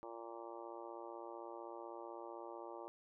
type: harmonic tone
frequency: 115.8 Hz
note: A#2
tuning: 11 cents flat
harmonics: 3 / 4 / 5 / 6 / 7 / 8 / 9 / 10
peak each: -52 / -55 / -53 / -60 / -55 / -55 / -61 / -58 dBFS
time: 0.03-2.88 s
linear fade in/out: 0 ms
effects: none